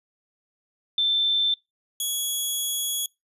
sine / 10% pulse tone pair in turn, 3549 / 3350 Hz, A7 / G#7, +14 / +14 cents, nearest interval minor second, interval 100 cents, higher first, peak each -19 / -17 dBFS, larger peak second, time 0.98-1.54 / 2-3.06 s, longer second, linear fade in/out 2 ms, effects noise-tail reverb RT60 0.2 s tail -24 dB re dry + resampled to 32000 Hz

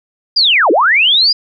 sine linear two-way sweep, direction down then up, 4978 to 289.9 to 4978 Hz, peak -7 dBFS, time 0.36-1.33 s, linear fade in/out 10 ms, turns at 0.71 s, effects none

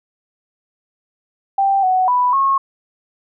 sine tone with pitch steps, 785 / 744 / 990 / 1089 Hz, G5 / F#5 / B5 / C#6, +2 / +9 / +4 / -31 cents, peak -12 dBFS, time 1.58-2.58 s, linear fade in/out 5 ms, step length 250 ms, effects none

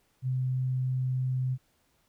sine tone, 128.8 Hz, C3, 27 cents flat, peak -26 dBFS, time 0.22-1.58 s, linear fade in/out 50 ms, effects pink hiss -70 dBFS RMS until 2.08 s

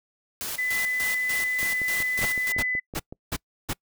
white noise with tremolo, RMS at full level -32 dBFS, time 0.41-2.52 s, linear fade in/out 0 ms, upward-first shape square, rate 3.4 Hz, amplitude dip 70%
sine tone, 2005 Hz, B6, 26 cents sharp, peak -24 dBFS, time 0.58-2.8 s, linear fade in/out 10 ms
click train, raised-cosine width 2 ms, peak -24 dBFS, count 9, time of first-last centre 1.63-3.125 s, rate 5.35 Hz
pink noise bursts, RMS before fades -28 dBFS, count 5, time 2.21-3.735 s, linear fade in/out 10 ms, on 49 ms, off 320 ms
effects noise-tail reverb RT60 0.1 s tail -26 dB re dry

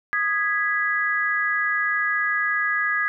sine chord, G# minor, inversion second, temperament equal with one note detuned, 1236.6 / 1661.2 / 1975.5 Hz, D#6 / G#6 / B6, -11 / 0 / 0 cents, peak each -27 / -22 / -26 dBFS, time 0.13-3.08 s, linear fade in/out 0 ms, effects none

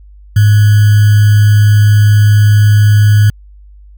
sine tone with sample-and-hold, 104.7 Hz, G#2, 15 cents sharp, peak -3 dBFS, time 0.36-3.3 s, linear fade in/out 5 ms, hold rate 1575 Hz, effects added 50 Hz sine -34 dBFS peak until 3.97 s

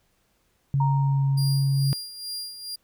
sine tone with pitch glide, 138.59 to 137.08 Hz, C#3 to C#3, 0 to -19 cents, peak -19 dBFS, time 0.74-1.93 s, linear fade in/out 0 ms, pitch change -19 cents, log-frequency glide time 0.99-1.26 s
sine tone with exponential decay, 932.3 Hz, A#5, in tune, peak -23 dBFS, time 0.8-1.86 s, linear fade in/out 5 ms, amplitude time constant 230 ms
sawtooth tone with tremolo, 4800 Hz, D8, 37 cents sharp, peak -27 dBFS, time 1.37-2.76 s, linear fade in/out 10 ms, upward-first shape sine, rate 2.3 Hz, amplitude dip 65%
effects pink hiss -68 dBFS RMS until 2.83 s

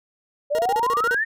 sine exponential sweep, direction up, 563 to 1864.7 Hz, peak -19 dBFS, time 0.5-1.25 s, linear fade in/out 20 ms
40% pulse tone bursts, 471.3 Hz, A#4, 19 cents sharp, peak -23 dBFS, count 9, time 0.55-1.146 s, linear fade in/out 0 ms, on 36 ms, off 34 ms
effects none

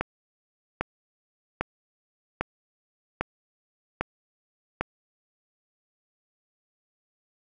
click train, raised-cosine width 0.5 ms, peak -10 dBFS, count 7, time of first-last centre 0.01-4.81 s, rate 1.25 Hz, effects none

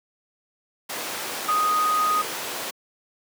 sine tone in noise, 1244.5 Hz, D#6, in tune, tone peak -19 dBFS, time 1.48-2.22 s, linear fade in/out 10 ms, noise pink, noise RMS -29 dBFS, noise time 0.89-2.71 s, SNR +7 dB, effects high-pass 400 Hz 12 dB/octave

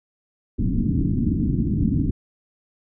white low-pass noise, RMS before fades -21 dBFS, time 0.58-2.11 s, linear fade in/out 10 ms, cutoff 290 Hz, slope 48 dB/octave, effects none

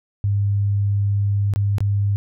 sine tone with dropouts, 100.9 Hz, G#2, 49 cents flat, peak -16 dBFS, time 0.24-2.16 s, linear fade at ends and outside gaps 0 ms, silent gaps 1.537-1.56 / 1.783-1.805 s, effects none

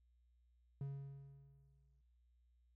triangle tone with exponential decay, 138.59 Hz, C#3, in tune, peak -38 dBFS, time 0.81-2.01 s, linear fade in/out 2 ms, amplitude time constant 260 ms, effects noise-tail reverb RT60 1.0 s tail -23 dB re dry + added 60 Hz sine -70 dBFS peak until 2.75 s

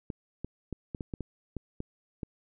clicks, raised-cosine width 3 ms, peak -22 dBFS, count 10, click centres 0.102 / 0.446 / 0.727 / 0.948 / 1.008 / 1.138 / 1.207 / 1.567 / 1.804 / 2.232 s, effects none

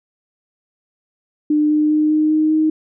sine tone with pitch steps, 300.7 / 303 / 305.3 / 307.6 / 309.9 / 312.2 Hz, D4 / D#4 / D#4 / D#4 / D#4 / D#4, +41 / -46 / -33 / -20 / -7 / +6 cents, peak -12 dBFS, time 1.5-2.7 s, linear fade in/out 5 ms, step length 200 ms, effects none

